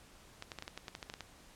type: clicks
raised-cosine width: 0.2 ms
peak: -25 dBFS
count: 12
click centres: 0.424 / 0.518 / 0.587 / 0.624 / 0.679 / 0.776 / 0.882 / 0.951 / 1.028 / 1.099 / 1.139 / 1.207 s
effects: pink hiss -59 dBFS RMS until 1.55 s + low-pass 11000 Hz 12 dB/octave

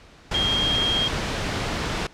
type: tone in noise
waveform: sine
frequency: 3230 Hz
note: G#7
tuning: 49 cents flat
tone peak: -20 dBFS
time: 0.34-1.08 s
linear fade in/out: 5 ms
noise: pink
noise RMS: -26 dBFS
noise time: 0.31-2.07 s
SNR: +3 dB
effects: pink hiss -49 dBFS RMS until 2.13 s + low-pass 5000 Hz 12 dB/octave

